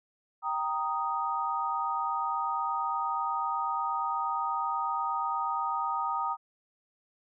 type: chord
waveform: sine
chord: Eb major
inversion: first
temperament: equal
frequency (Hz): 784 / 932.3 / 1244.5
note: G5 / Bb5 / Eb6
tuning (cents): 0 / 0 / 0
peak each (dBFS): -35 / -32 / -31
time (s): 0.42-6.37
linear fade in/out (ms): 50
effects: none